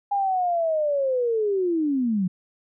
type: linear sweep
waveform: sine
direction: down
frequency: 816 to 174.61 Hz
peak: -20 dBFS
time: 0.11-2.28 s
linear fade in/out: 10 ms
effects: none